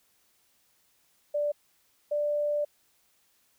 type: tone pair in turn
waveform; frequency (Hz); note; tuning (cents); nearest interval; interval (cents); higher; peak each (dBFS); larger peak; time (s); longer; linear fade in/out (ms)
sine; 587.3 / 589.4; D5 / D5; 0 / +6; unison; 6; second; -25; neither; 1.34-1.52 / 2.11-2.65; second; 10
effects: white hiss -68 dBFS RMS until 3.58 s